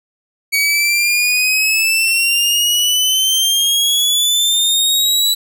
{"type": "exponential sweep", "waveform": "sawtooth", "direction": "up", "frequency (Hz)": [2248, 3951], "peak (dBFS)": -9, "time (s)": [0.52, 5.35], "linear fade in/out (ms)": 20, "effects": []}